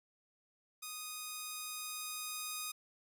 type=tone with level ramp; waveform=5% pulse; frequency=1242 Hz; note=D#6; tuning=3 cents flat; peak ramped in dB=-31 to -27 dBFS; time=0.82-2.72 s; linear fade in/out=10 ms; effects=none